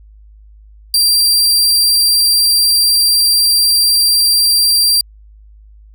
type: tone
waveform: sawtooth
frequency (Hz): 4721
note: D8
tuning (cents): +8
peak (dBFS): -6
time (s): 0.94-5.01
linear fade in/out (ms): 2
effects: added 52 Hz sine -38 dBFS peak until 5.94 s